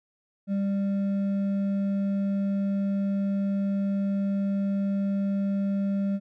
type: tone with hard clipping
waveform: triangle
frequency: 197.8 Hz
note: G3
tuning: 16 cents sharp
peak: -25 dBFS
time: 0.47-6.2 s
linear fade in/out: 50 ms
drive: 8 dB
effects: none